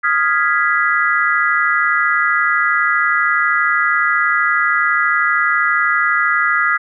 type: chord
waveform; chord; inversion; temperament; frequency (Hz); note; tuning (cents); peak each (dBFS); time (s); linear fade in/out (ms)
sine; F half-diminished seventh; third; equal; 1244.5 / 1396.9 / 1661.2 / 1975.5; Eb6 / F6 / Ab6 / Cb7; 0 / 0 / 0 / 0; -18; 0.03-6.78; 20
effects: none